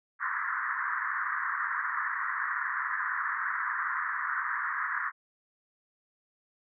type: band-pass noise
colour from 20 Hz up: white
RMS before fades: -32 dBFS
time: 0.19-5.12 s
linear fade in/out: 50 ms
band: 1000 to 1900 Hz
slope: 96 dB/octave
effects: none